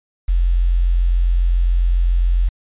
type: tone with quantisation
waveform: sine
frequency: 43.65 Hz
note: F1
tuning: in tune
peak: -12 dBFS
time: 0.28-2.49 s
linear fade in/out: 10 ms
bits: 7
effects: resampled to 8000 Hz